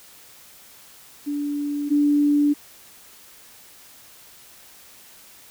sine tone pair in turn, 290 / 291.4 Hz, D4 / D4, -22 / -13 cents, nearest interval unison, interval 9 cents, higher second, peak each -23 / -15 dBFS, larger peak second, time 1.26-1.9 / 1.9-2.54 s, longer neither, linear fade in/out 20 ms, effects white hiss -48 dBFS RMS until 5.5 s

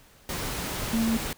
sine tone in noise, 226.4 Hz, A3, 50 cents sharp, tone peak -22 dBFS, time 0.93-1.17 s, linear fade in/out 2 ms, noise pink, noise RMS -32 dBFS, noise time 0.29-1.33 s, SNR +7 dB, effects pink hiss -56 dBFS RMS until 1.37 s

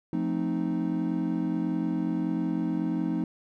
triangle chord, F dominant seventh, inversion none, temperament equal, 174.61 / 220 / 261.6 / 311.1 Hz, F3 / A3 / C4 / Eb4, 0 / 0 / 0 / 0 cents, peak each -29 / -31 / -30 / -28 dBFS, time 0.13-3.24 s, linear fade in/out 2 ms, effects none

